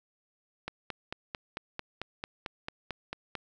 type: click train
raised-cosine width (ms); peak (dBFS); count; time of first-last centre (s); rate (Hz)
0.3; -19; 13; 0.68-3.353; 4.49
effects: none